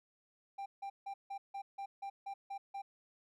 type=tone bursts; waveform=triangle; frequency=791 Hz; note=G5; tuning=15 cents sharp; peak=-38 dBFS; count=10; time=0.58-2.82 s; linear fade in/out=10 ms; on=80 ms; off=160 ms; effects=none